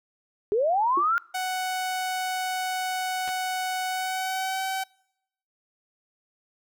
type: linear sweep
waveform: sine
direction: up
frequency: 392.4 to 1428 Hz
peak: -20 dBFS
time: 0.52-1.18 s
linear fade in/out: 0 ms
type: tone with exponential decay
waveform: sine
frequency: 349.2 Hz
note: F4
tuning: in tune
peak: -24 dBFS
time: 0.97-1.08 s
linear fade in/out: 5 ms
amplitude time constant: 22 ms
type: tone with pitch glide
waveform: sawtooth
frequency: 743 to 763.4 Hz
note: F#5 to G5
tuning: +7 to -46 cents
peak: -23 dBFS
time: 1.34-4.84 s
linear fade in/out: 10 ms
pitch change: +47 cents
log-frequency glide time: 3.87-4.62 s
type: clicks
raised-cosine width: 0.3 ms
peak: -22 dBFS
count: 2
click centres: 3.278 / 3.29 s
effects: noise-tail reverb RT60 0.8 s tail -26 dB re dry